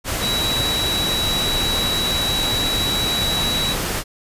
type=tone in noise; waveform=sine; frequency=3902 Hz; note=B7; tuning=22 cents flat; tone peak=-20 dBFS; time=0.2-3.76 s; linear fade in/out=50 ms; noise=pink; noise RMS=-23 dBFS; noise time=0.04-4.04 s; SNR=0 dB; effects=resampled to 32000 Hz